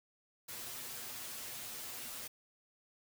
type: noise with comb filter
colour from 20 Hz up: white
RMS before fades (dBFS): -45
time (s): 0.48-2.28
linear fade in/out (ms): 10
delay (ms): 8.2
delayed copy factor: +1
effects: none